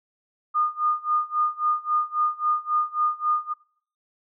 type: tone with tremolo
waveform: sine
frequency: 1221 Hz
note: D#6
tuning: 33 cents flat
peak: -18 dBFS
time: 0.54-3.54 s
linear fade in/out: 20 ms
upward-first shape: sine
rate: 3.7 Hz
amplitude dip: 95%
effects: noise-tail reverb RT60 0.5 s tail -20 dB re dry